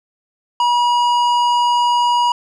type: tone with tanh clipping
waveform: triangle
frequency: 964 Hz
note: B5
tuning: 42 cents flat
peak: -14 dBFS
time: 0.6-2.32 s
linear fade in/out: 2 ms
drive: 16 dB
effects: none